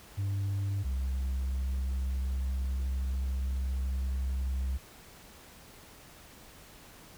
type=tone pair in turn; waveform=sine; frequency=98.9 / 65.61 Hz; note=G2 / C2; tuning=+16 / +5 cents; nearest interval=perfect fifth; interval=711 cents; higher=first; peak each=-26 dBFS; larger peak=neither; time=0.17-0.84 / 0.84-4.78 s; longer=second; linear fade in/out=20 ms; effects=tanh soft clip ceiling -28 dBFS + pink hiss -53 dBFS RMS until 7.17 s